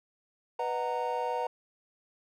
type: chord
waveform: triangle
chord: B major seventh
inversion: none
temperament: just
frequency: 493.9 / 617.4 / 740.8 / 926 Hz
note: B4 / D#5 / F#5 / A#5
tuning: 0 / -14 / +2 / -12 cents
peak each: -32 / -37 / -34 / -31 dBFS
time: 0.59-1.47 s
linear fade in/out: 5 ms
effects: none